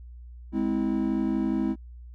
triangle chord, Ab augmented, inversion none, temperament just, 207.7 / 259.6 / 324.5 Hz, Ab3 / C4 / E4, 0 / -13 / -27 cents, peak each -26 dBFS, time 0.52-1.76 s, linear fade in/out 50 ms, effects added 60 Hz sine -41 dBFS peak until 2.14 s

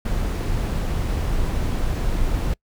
brown noise, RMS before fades -22 dBFS, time 0.05-2.54 s, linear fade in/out 5 ms, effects noise-tail reverb RT60 0.1 s tail -26 dB re dry

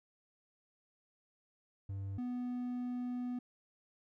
triangle tone pair in turn, 98 / 246.9 Hz, G2 / B3, 0 / 0 cents, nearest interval octave + major third, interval 1600 cents, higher second, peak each -36 / -34 dBFS, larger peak second, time 1.89-2.18 / 2.18-3.39 s, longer second, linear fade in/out 5 ms, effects none

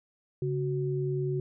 sine tone pair together, 139.4 / 370 Hz, C#3 / F#4, +10 / 0 cents, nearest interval octave + perfect fourth, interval 1690 cents, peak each -29 / -31 dBFS, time 0.42-1.4 s, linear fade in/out 2 ms, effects none

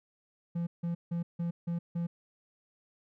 triangle tone bursts, 170.6 Hz, F3, 40 cents flat, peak -28 dBFS, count 6, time 0.55-2.07 s, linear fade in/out 10 ms, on 120 ms, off 160 ms, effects none

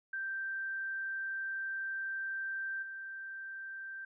sine tone with level steps, 1568 Hz, G6, in tune, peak -35 / -41 dBFS, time 0.13-4.05 s, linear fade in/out 5 ms, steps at 2.82 s, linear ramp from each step 10 ms, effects none

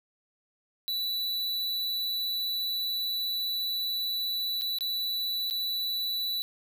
square tone with dropouts, 3957 Hz, B7, 3 cents sharp, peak -29 dBFS, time 0.88-6.42 s, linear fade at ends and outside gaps 0 ms, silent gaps 4.612-4.619 / 4.786-4.808 / 5.5-5.509 s, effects none

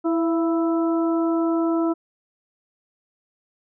harmonic tone with a mistuned harmonic, 329.6 Hz, E4, in tune, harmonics 1 / 2 / 3 / 4, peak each -19 / -28 / -33 / -32 dBFS, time 0.04-1.94 s, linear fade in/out 20 ms, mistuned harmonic 2, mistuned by +36 cents, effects none

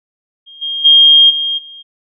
sine tone with level steps, 3226 Hz, G7, 49 cents sharp, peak -34 / -17 / -3 / -14 / -31 dBFS, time 0.46-1.83 s, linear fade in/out 20 ms, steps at 0.61 / 0.84 / 1.29 / 1.57 s, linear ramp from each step 20 ms, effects none

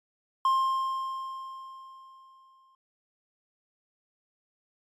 triangle tone with exponential decay, 1059 Hz, C6, 21 cents sharp, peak -18 dBFS, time 0.45-2.75 s, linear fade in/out 2 ms, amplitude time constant 500 ms, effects MP3 96 kbps

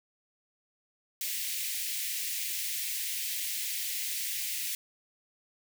white high-pass noise, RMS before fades -34 dBFS, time 1.21-4.75 s, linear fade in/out 2 ms, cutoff 1900 Hz, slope 48 dB/octave, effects none

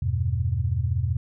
sine chord, E minor, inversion none, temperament equal, 82.41 / 98 / 123.47 Hz, E2 / G2 / B2, 0 / 0 / 0 cents, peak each -26 dBFS, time 0.02-1.17 s, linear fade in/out 5 ms, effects none

